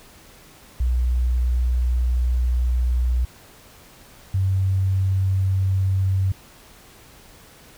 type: tone pair in turn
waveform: sine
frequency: 61.4 / 95.32 Hz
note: B1 / G2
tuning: -9 / -48 cents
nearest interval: minor sixth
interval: 761 cents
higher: second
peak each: -17 dBFS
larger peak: neither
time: 0.8-3.25 / 4.34-6.32 s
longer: first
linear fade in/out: 5 ms
effects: pink hiss -48 dBFS RMS until 7.77 s